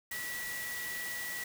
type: tone in noise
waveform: sine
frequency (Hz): 1945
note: B6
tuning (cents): -27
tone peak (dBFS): -38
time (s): 0.11-1.44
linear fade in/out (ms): 5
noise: white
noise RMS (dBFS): -42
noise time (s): 0.11-1.44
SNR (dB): +1
effects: none